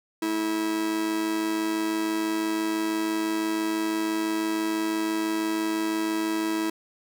45% pulse tone with amplitude modulation, 324.8 Hz, E4, 26 cents flat, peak -22 dBFS, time 0.22-6.7 s, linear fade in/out 5 ms, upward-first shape sine, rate 106 Hz, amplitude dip 55%, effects none

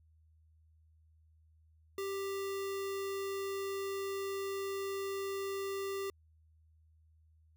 sine tone with sample-and-hold, 391.6 Hz, G4, 2 cents flat, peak -35 dBFS, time 1.98-6.1 s, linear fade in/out 2 ms, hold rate 1575 Hz, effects added 79 Hz sine -63 dBFS peak until 7.56 s

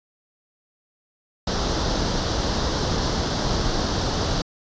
pink noise with comb filter, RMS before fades -23 dBFS, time 1.47-4.42 s, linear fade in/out 5 ms, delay 0.21 ms, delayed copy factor +0.65, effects resampled to 16000 Hz

